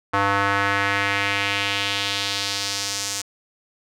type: tone with band-pass filter sweep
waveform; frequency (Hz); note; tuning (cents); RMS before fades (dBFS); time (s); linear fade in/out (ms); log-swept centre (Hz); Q
square; 99.8; G2; +32; -23; 0.13-3.22; 10; 1200 to 6700; 1.8
effects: none